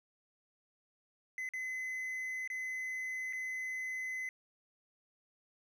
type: tone with dropouts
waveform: triangle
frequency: 2034 Hz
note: C7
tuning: 50 cents flat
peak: -35 dBFS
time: 1.38-4.29 s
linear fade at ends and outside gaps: 1 ms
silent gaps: 1.49-1.536 / 2.476-2.501 / 3.327-3.332 s
effects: none